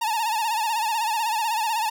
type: tone with vibrato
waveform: 45% pulse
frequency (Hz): 891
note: A5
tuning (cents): +22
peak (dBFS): -22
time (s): 0.01-1.9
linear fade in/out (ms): 10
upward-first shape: sine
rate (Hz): 16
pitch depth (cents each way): 92
effects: none